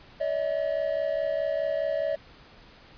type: tone pair together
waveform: triangle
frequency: 572.2 / 637 Hz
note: D5 / D#5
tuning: -45 / +41 cents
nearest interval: major second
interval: 186 cents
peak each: -26 dBFS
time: 0.2-2.16 s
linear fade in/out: 10 ms
effects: pink hiss -52 dBFS RMS until 2.97 s + resampled to 11025 Hz